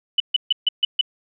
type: tone bursts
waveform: sine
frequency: 2980 Hz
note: F#7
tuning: 12 cents sharp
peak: -13 dBFS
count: 6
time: 0.18-1.012 s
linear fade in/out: 5 ms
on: 22 ms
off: 140 ms
effects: none